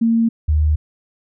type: tone pair in turn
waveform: sine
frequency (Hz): 228.7 / 76.32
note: A#3 / D#2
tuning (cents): -33 / -33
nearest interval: octave + perfect fifth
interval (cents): 1900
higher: first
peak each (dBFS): -12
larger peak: neither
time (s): 0.01-0.29 / 0.48-0.76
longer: neither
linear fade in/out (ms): 10
effects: none